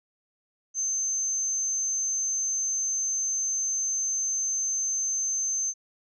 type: tone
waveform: sine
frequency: 6250 Hz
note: G8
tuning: 6 cents flat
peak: -25 dBFS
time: 0.74-5.74 s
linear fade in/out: 50 ms
effects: none